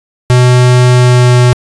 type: tone with pitch glide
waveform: square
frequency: 124.7 to 123.62 Hz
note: B2 to B2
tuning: +17 to +2 cents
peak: -4 dBFS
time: 0.3-1.53 s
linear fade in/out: 0 ms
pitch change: -15 cents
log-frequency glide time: 0.89-1.38 s
effects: resampled to 22050 Hz